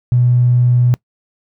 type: tone with tanh clipping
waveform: triangle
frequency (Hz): 122.9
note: B2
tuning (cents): -8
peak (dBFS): -8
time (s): 0.12-0.94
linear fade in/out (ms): 0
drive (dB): 2
effects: noise-tail reverb RT60 0.1 s tail -23 dB re dry